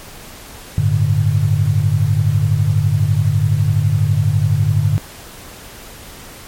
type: chord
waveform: sine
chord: G suspended second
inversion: none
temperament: equal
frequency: 98 / 110 / 146.83 Hz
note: G2 / A2 / D3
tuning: 0 / 0 / 0 cents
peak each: -16 dBFS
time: 0.78-4.98 s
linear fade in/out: 0 ms
effects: pink hiss -36 dBFS RMS until 6.47 s + MP3 64 kbps